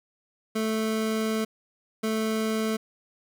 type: tone pair in turn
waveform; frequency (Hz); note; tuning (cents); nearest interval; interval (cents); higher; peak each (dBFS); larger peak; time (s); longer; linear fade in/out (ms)
25% pulse; 219.7 / 219.7; A3 / A3; -2 / -2; unison; 0; neither; -21; neither; 0.55-1.45 / 2.03-2.77; first; 10
effects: none